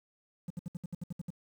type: tone bursts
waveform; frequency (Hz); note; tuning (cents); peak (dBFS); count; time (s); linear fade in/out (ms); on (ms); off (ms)
triangle; 173.8; F3; -8; -32; 10; 0.48-1.305; 5; 24; 65
effects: tanh soft clip ceiling -28 dBFS + 10-bit